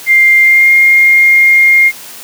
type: tone with pitch glide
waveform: sine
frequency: 2100 to 2126 Hz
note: C7 to C7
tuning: +6 to +27 cents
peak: -3 dBFS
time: 0.06-1.92 s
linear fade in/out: 50 ms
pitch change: +21 cents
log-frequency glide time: 0.4-0.71 s
effects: white hiss -30 dBFS RMS until 2.23 s + high-pass 150 Hz 12 dB/octave